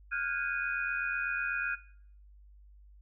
sine tone cluster, 1406 / 1494 / 1631 / 2476 Hz, F6 / F#6 / G#6 / D#7, +11 / +16 / -32 / -9 cents, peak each -34 / -37 / -36 / -38 dBFS, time 0.11-1.76 s, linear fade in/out 20 ms, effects noise-tail reverb RT60 0.6 s tail -19 dB re dry + added 50 Hz sine -53 dBFS peak until 3.01 s

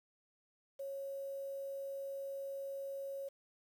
sine tone with quantisation, 550 Hz, C#5, 14 cents flat, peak -40 dBFS, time 0.79-3.29 s, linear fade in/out 10 ms, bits 10, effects none

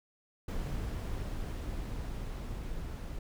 brown noise with level ramp, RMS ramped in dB -35 to -40 dBFS, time 0.48-3.19 s, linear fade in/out 5 ms, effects none

